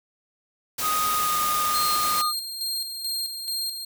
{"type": "noise", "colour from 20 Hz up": "white", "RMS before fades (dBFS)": -28, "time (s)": [0.78, 2.22], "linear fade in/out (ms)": 10}
{"type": "tone with pitch glide", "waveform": "triangle", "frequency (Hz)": [1244.5, 1224.5], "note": ["D#6", "D#6"], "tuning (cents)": [0, -28], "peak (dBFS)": -21, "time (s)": [0.81, 2.33], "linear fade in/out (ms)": 50, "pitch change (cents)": -28, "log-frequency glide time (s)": [1.12, 1.39]}
{"type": "tone with tremolo", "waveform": "sawtooth", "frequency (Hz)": 4207, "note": "C8", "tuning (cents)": 9, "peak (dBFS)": -23, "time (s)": [1.74, 3.85], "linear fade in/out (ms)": 5, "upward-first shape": "square", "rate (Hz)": 2.3, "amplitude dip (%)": 50}
{"effects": []}